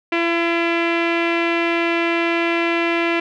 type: tone with low-pass filter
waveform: sawtooth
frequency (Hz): 337.6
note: E4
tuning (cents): +41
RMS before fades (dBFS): -19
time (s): 0.12-3.2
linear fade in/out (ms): 5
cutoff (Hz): 2500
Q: 3.8
effects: none